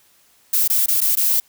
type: noise with dropouts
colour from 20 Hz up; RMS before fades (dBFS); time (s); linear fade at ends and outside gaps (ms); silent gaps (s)
violet; -17; 0.53-1.4; 5; 0.678-0.699 / 0.861-0.882 / 1.006-1.014 / 1.154-1.17
effects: white hiss -56 dBFS RMS until 1.48 s